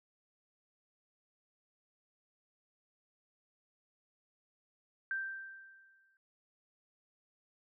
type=tone with exponential decay; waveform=sine; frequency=1568 Hz; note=G6; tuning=in tune; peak=-32 dBFS; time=5.11-6.17 s; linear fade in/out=1 ms; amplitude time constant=230 ms; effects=none